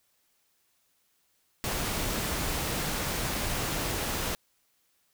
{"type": "noise", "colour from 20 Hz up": "pink", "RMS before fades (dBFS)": -31, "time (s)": [1.64, 4.35], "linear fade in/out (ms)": 0, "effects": ["white hiss -71 dBFS RMS until 5.13 s"]}